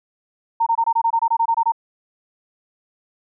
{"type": "tone bursts", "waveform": "sine", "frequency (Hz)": 917, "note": "A#5", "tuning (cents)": -29, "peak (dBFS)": -14, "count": 13, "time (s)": [0.6, 1.721], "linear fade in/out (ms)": 10, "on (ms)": 65, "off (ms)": 23, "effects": []}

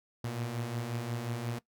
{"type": "beating tone pair", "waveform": "sawtooth", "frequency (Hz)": [114.1, 119.7], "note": ["A#2", "A#2"], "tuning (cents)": [-37, 46], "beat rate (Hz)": 5.6, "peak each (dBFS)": [-37, -31], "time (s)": [0.24, 1.59], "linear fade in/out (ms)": 5, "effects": ["noise-tail reverb RT60 0.1 s tail -19 dB re dry"]}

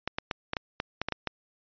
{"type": "clicks", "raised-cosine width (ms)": 0.3, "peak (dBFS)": -13, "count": 10, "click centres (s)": [0.076, 0.185, 0.312, 0.534, 0.568, 0.801, 1.016, 1.086, 1.123, 1.273], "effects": ["resampled to 11025 Hz"]}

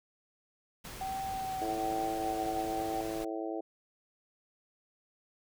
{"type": "noise", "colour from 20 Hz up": "pink", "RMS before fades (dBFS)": -45, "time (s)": [0.84, 3.25], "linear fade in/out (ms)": 10}
{"type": "tone with vibrato", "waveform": "sine", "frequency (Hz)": 765, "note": "G5", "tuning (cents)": -42, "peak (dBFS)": -34, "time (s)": [1.01, 3.01], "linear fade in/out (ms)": 2, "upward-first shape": "triangle", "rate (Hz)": 1.2, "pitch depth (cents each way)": 21}
{"type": "harmonic tone", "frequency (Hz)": 109.9, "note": "A2", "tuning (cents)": -2, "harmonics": [3, 4, 5, 6, 7], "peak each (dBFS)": [-37, -41, -43, -41, -43], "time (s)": [1.61, 3.61], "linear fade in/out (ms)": 10}
{"effects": []}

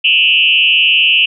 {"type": "tone with frequency modulation", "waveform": "sine", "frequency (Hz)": 2794, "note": "F7", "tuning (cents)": 0, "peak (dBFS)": -7, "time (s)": [0.04, 1.26], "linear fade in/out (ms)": 10, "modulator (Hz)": 155, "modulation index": 1.6, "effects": []}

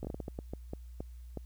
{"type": "slowing click train", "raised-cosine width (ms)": 2, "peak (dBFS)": -25, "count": 12, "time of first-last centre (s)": [0.03, 1.373], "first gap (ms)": 17, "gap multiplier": 1.36, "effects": ["added 60 Hz sine -45 dBFS peak until 1.45 s", "white hiss -70 dBFS RMS until 1.45 s"]}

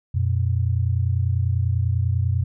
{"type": "tone pair together", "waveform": "sine", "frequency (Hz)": [89.9, 120], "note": ["F#2", "B2"], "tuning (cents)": [-49, -49], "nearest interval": "perfect fourth", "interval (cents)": 500, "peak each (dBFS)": [-20, -22], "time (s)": [0.14, 2.44], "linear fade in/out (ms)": 10, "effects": []}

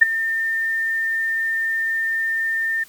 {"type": "tone with ADSR envelope", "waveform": "sine", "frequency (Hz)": 1806, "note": "A6", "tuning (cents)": 45, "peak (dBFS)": -4, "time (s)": [0.01, 2.84], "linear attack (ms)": 13, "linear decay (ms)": 15, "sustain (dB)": -15, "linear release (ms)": 10, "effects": ["white hiss -48 dBFS RMS until 2.88 s"]}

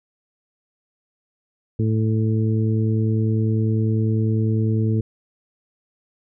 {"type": "harmonic tone", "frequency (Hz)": 110, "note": "A2", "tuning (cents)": 0, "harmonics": [1, 2, 3, 4], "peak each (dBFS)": [-18, -24, -28, -30], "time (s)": [1.79, 5.01], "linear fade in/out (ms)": 5, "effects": []}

